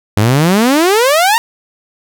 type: exponential sweep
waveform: sawtooth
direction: up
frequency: 98 to 951 Hz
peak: -4 dBFS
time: 0.17-1.38 s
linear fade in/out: 0 ms
effects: none